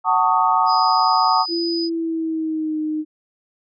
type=chord; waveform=sine; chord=D# half-diminished seventh; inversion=first; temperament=just; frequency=746.7 / 896 / 1120.1 / 1244.5 Hz; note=F#5 / A5 / C#6 / D#6; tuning=+16 / +31 / +18 / 0 cents; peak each=-20 / -18 / -20 / -20 dBFS; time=0.04-1.46 s; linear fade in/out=50 ms
type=tone; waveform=sine; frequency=4978 Hz; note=D#8; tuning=in tune; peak=-24 dBFS; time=0.66-1.9 s; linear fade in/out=50 ms
type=tone with pitch glide; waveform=sine; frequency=338.4 to 308.5 Hz; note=E4 to D#4; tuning=+45 to -15 cents; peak=-20 dBFS; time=1.48-3.05 s; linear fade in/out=50 ms; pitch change=-160 cents; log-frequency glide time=1.68-2.79 s
effects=none